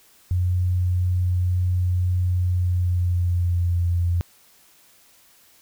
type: tone with pitch glide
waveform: sine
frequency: 90.2 to 86.88 Hz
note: F#2 to F2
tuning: -44 to -8 cents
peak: -18 dBFS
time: 0.31-4.21 s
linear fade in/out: 0 ms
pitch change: -64 cents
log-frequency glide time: 2.49-3.83 s
effects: white hiss -55 dBFS RMS until 5.61 s